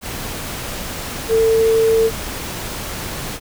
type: tone in noise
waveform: sine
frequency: 448.6 Hz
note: A4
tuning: 34 cents sharp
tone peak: -11 dBFS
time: 1.28-2.11 s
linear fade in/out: 50 ms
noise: pink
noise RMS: -27 dBFS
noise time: 0.01-3.4 s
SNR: +13 dB
effects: none